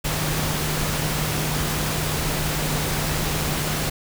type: tone in noise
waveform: sine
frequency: 152.1 Hz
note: D#3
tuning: 39 cents flat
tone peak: -27 dBFS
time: 0.04-3.9 s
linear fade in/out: 10 ms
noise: pink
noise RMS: -25 dBFS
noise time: 0.04-3.9 s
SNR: -5 dB
effects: none